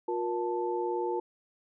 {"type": "tone cluster", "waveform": "sine", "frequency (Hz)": [356.5, 474.4, 880], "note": ["F4", "A#4", "A5"], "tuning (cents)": [36, 30, 0], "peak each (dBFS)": [-31, -34, -34], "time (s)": [0.08, 1.2], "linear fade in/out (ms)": 5, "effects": []}